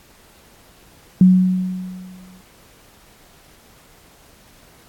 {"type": "tone with exponential decay", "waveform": "sine", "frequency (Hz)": 184.5, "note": "F#3", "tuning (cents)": -5, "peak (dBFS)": -5, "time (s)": [1.21, 2.41], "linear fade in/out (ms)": 2, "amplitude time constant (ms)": 260, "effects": ["pink hiss -50 dBFS RMS until 4.88 s", "AAC 64 kbps"]}